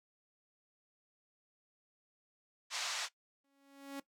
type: band-pass noise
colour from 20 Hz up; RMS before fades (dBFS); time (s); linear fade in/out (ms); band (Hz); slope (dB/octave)
white; -39; 2.7-3.09; 50; 710 to 6500; 24
type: tone with exponential growth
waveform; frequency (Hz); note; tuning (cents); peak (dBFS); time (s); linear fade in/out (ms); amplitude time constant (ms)
sawtooth; 277.2; C#4; 0; -36; 3.44-4; 5; 120
effects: noise-tail reverb RT60 0.1 s tail -18 dB re dry